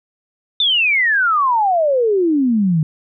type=exponential sweep; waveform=sine; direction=down; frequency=3633 to 150 Hz; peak=-12 dBFS; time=0.6-2.83 s; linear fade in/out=2 ms; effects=none